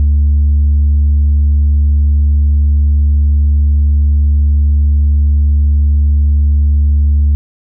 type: tone with tanh clipping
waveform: sine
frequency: 72.8 Hz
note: D2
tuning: 15 cents flat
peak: -7 dBFS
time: 0-7.35 s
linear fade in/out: 0 ms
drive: 1 dB
effects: none